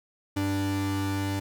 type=tone pair together; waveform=45% pulse; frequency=98.01 / 293.7 Hz; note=G2 / D4; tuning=0 / 0 cents; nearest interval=octave + perfect fifth; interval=1900 cents; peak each=-29 / -29 dBFS; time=0.36-1.4 s; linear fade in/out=10 ms; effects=none